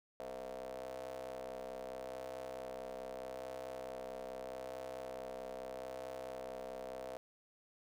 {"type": "ring-modulated tone", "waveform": "30% pulse", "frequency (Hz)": 64.6, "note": "C2", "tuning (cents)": -21, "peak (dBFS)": -38, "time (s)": [0.2, 7.17], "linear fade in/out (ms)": 0, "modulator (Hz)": 581, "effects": []}